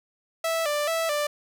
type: tone with vibrato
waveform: sawtooth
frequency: 622.3 Hz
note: D#5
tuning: in tune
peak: -20 dBFS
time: 0.44-1.27 s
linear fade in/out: 5 ms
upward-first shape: square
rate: 2.3 Hz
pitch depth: 92 cents each way
effects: none